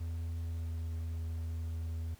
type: tone with pitch glide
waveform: triangle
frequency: 83 to 81.95 Hz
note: E2 to E2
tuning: +12 to -10 cents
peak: -33 dBFS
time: 0-2.15 s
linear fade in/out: 10 ms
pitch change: -22 cents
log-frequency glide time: 0.52-0.75 s
effects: pink hiss -61 dBFS RMS until 2.19 s